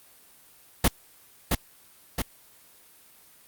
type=noise with echo; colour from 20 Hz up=pink; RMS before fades=-18 dBFS; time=0.84-0.88 s; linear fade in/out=5 ms; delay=670 ms; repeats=2; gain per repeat=-4 dB; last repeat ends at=2.22 s; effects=white hiss -55 dBFS RMS until 3.47 s + Opus 32 kbps